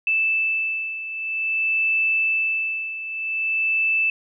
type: beating tone pair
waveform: sine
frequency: 2637 / 2637.51 Hz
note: E7 / E7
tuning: 0 / 0 cents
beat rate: 0.51 Hz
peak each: -21 / -26 dBFS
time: 0.07-4.1 s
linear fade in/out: 2 ms
effects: none